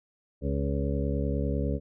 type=harmonic tone with a mistuned harmonic; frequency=70 Hz; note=C#2; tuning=18 cents sharp; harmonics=1 / 2 / 3 / 4 / 6 / 7 / 8; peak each=-29 / -32 / -34 / -35 / -37 / -37 / -38 dBFS; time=0.41-1.8 s; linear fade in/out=50 ms; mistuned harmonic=6; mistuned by=-25 cents; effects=none